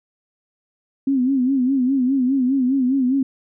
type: tone with vibrato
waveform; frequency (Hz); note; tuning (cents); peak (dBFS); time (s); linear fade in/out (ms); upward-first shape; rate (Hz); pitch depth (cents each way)
sine; 261.6; C4; 0; -15; 1.07-3.23; 5; sine; 4.9; 100
effects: none